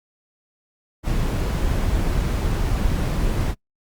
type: noise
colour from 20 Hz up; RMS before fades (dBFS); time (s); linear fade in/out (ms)
brown; -21; 1.03-3.55; 50
effects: noise-tail reverb RT60 0.1 s tail -26 dB re dry + Opus 48 kbps